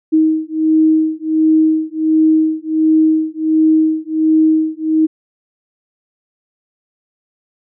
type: beating tone pair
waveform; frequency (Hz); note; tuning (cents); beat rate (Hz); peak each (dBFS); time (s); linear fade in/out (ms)
sine; 314.6 / 316; D#4 / D#4; +19 / +27; 1.4; -13; 0.12-5.07; 20
effects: none